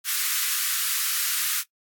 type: high-pass noise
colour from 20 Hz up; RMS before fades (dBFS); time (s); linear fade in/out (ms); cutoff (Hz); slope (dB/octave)
white; -25; 0.04-1.64; 50; 1200; 48
effects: noise-tail reverb RT60 0.1 s tail -21 dB re dry + AAC 64 kbps